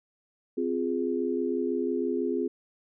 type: chord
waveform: sine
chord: F minor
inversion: second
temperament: equal with one note detuned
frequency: 259.4 / 349.2 / 415.3 Hz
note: C4 / F4 / Ab4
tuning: -15 / 0 / 0 cents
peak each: -30 dBFS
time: 0.57-2.48 s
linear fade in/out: 10 ms
effects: none

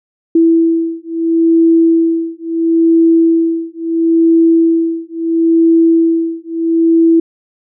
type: beating tone pair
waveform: sine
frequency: 329.6 / 330.34 Hz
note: E4 / E4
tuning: 0 / +4 cents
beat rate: 0.74 Hz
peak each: -11 dBFS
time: 0.35-7.2 s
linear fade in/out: 5 ms
effects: none

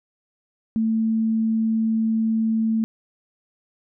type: tone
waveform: sine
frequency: 222.7 Hz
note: A3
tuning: 21 cents sharp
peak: -18 dBFS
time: 0.76-2.84 s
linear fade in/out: 0 ms
effects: none

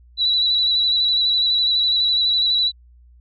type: tone with vibrato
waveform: sine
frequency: 3935 Hz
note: B7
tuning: 7 cents flat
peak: -15 dBFS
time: 0.17-2.72 s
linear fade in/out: 50 ms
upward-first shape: square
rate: 12 Hz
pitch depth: 20 cents each way
effects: added 60 Hz sine -46 dBFS peak until 3.2 s

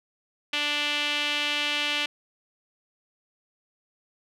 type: tone with band-pass filter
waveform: sawtooth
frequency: 293.7 Hz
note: D4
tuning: in tune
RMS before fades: -27 dBFS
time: 0.53-2.06 s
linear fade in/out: 5 ms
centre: 2900 Hz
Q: 3.1
effects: none

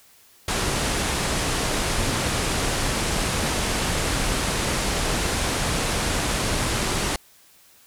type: low-pass noise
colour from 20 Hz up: pink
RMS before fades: -24 dBFS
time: 0.48-7.16 s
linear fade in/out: 2 ms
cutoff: 11000 Hz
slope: 48 dB/octave
effects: white hiss -54 dBFS RMS until 7.86 s

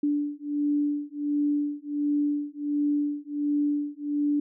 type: beating tone pair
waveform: sine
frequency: 291.2 / 292.6 Hz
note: D4 / D4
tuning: -15 / -6 cents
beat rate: 1.4 Hz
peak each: -27 dBFS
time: 0.03-4.4 s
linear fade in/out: 5 ms
effects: none

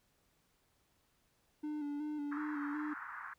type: tone with vibrato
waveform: triangle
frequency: 295.2 Hz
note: D4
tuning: 9 cents sharp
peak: -35 dBFS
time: 1.63-2.94 s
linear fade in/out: 10 ms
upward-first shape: square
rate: 2.7 Hz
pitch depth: 34 cents each way
type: band-pass noise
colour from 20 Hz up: white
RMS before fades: -46 dBFS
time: 2.31-3.34 s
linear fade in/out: 10 ms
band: 960 to 1700 Hz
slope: 48 dB/octave
effects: pink hiss -75 dBFS RMS until 3.38 s

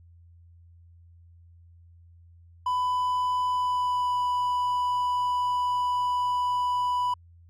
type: tone with pitch glide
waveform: triangle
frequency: 998 to 988.8 Hz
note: B5 to B5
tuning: +18 to +2 cents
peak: -21 dBFS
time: 2.66-7.14 s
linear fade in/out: 5 ms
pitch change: -16 cents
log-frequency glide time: 3.49-4.18 s
effects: added 85 Hz sine -50 dBFS peak until 7.49 s + MP3 96 kbps

